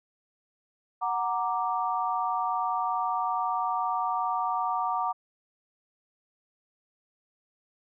sine chord, Gb augmented, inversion none, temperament equal, 740 / 932.3 / 1174.7 Hz, Gb5 / Bb5 / D6, 0 / 0 / 0 cents, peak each -30 dBFS, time 1.01-5.13 s, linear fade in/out 20 ms, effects none

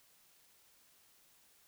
silence, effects white hiss -67 dBFS RMS until 1.67 s

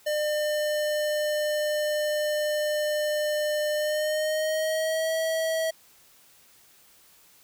square tone with pitch glide, 602 to 645.2 Hz, D5 to E5, +43 to -37 cents, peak -25 dBFS, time 0.06-5.71 s, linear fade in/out 10 ms, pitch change +120 cents, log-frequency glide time 3.74-5.13 s, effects white hiss -57 dBFS RMS until 7.43 s

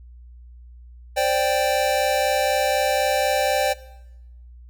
square chord, C suspended second, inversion none, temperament equal, 523.3 / 587.3 / 784 Hz, C5 / D5 / G5, 0 / 0 / 0 cents, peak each -25 / -23 / -23 dBFS, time 1.16-3.74 s, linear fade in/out 20 ms, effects noise-tail reverb RT60 0.9 s tail -19 dB re dry + added 60 Hz sine -41 dBFS peak until 4.69 s

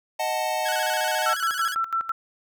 square chord, D# diminished, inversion none, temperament equal, 622.3 / 740 / 880 Hz, D#5 / F#5 / A5, 0 / 0 / 0 cents, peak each -29 dBFS, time 0.19-1.34 s, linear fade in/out 10 ms
sawtooth tone with vibrato, 1568 Hz, G6, in tune, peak -24 dBFS, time 0.65-1.75 s, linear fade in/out 10 ms, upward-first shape square, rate 14 Hz, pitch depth 92 cents each way
sine tone with tremolo, 1340 Hz, E6, 28 cents sharp, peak -21 dBFS, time 1.26-2.12 s, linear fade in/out 5 ms, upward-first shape square, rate 6 Hz, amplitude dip 80%
effects none

